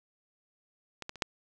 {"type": "clicks", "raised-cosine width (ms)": 0.2, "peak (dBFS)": [-22, -20, -29, -10], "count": 4, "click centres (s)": [1.023, 1.094, 1.157, 1.222], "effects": []}